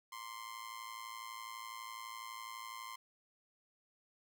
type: tone with amplitude modulation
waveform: sawtooth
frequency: 1047 Hz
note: C6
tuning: 1 cent sharp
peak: -38 dBFS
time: 0.12-2.96 s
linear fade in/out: 5 ms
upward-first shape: sine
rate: 112 Hz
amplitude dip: 75%
effects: none